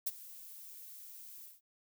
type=noise with ADSR envelope; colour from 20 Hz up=violet; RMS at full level=-32 dBFS; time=0.06-1.61 s; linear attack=13 ms; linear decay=30 ms; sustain=-19 dB; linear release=170 ms; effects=none